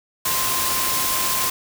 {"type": "tone in noise", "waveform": "sine", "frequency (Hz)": 1046.5, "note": "C6", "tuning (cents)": 0, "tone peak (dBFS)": -27, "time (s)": [0.25, 1.5], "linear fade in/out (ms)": 5, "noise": "white", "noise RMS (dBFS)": -22, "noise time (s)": [0.25, 1.5], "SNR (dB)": -8, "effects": []}